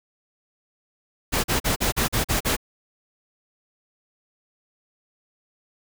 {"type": "noise bursts", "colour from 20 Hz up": "pink", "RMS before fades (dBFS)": -22, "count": 8, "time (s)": [1.32, 2.567], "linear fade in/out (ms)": 20, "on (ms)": 120, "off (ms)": 41, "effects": []}